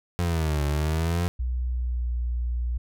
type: exponential two-way sweep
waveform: 30% pulse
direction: down then up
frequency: 89 to 71.8 to 89 Hz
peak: -20 dBFS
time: 0.19-1.28 s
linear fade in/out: 0 ms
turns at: 0.64 s
type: tone with pitch glide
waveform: sine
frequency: 61.74 to 60.02 Hz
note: B1 to B1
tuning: 0 to -49 cents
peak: -24 dBFS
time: 1.39-2.78 s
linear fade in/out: 10 ms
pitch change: -49 cents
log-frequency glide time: 1.69-2.09 s
effects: none